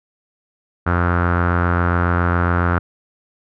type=tone with low-pass filter; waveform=sawtooth; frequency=87.31 Hz; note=F2; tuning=in tune; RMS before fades=-17 dBFS; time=0.86-2.79 s; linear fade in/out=10 ms; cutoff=1400 Hz; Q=5.3; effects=none